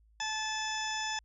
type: harmonic tone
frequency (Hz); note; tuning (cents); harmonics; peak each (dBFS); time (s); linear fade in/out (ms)
869; A5; -22; 1 / 2 / 3 / 4 / 6 / 7 / 8; -37 / -38 / -43 / -40 / -41 / -46 / -44; 0.2-1.19; 2
effects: added 54 Hz sine -61 dBFS peak until 1.24 s